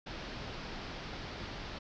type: low-pass noise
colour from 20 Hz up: pink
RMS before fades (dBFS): -43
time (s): 0.06-1.79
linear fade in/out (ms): 10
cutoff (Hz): 5300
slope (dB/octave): 48
effects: none